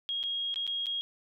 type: tone with dropouts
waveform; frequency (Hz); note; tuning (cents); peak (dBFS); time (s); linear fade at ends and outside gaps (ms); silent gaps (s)
sine; 3272; G#7; -26; -30; 0.09-1.01; 0; 0.23-0.237 / 0.542-0.559 / 0.667-0.676 / 0.859-0.867
effects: none